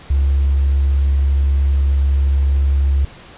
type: tone with hard clipping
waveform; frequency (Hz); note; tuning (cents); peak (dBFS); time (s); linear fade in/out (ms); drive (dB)
sine; 69.2; C#2; -2; -12; 0.1-3.05; 5; 1
effects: pink hiss -40 dBFS RMS until 3.37 s + resampled to 8000 Hz